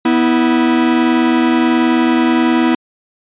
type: tone pair together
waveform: 45% pulse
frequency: 246.9 / 325.6 Hz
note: B3 / E4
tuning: 0 / -21 cents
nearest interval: perfect fourth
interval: 479 cents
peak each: -13 dBFS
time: 0.05-2.75 s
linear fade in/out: 5 ms
effects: resampled to 8000 Hz